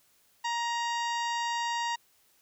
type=harmonic tone; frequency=940 Hz; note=A#5; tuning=14 cents sharp; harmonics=1 / 2 / 3 / 4 / 5 / 6 / 7 / 8; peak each=-30 / -36 / -40 / -42 / -44 / -46 / -47 / -48 dBFS; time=0.44-1.96 s; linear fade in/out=10 ms; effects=white hiss -66 dBFS RMS until 2.41 s